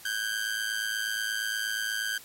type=ring-modulated tone; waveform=sawtooth; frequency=1568 Hz; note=G6; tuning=in tune; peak=-22 dBFS; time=0.05-2.18 s; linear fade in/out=5 ms; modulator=54.2 Hz; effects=white hiss -49 dBFS RMS until 2.24 s + MP3 64 kbps